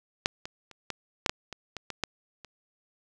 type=clicks; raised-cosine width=0.2 ms; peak=-6 / -20 / -30 / -15 / -6 / -7 / -21 / -19 / -18 / -10 / -27 dBFS; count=11; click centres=0.259 / 0.455 / 0.713 / 0.903 / 1.262 / 1.295 / 1.527 / 1.767 / 1.903 / 2.037 / 2.447 s; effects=none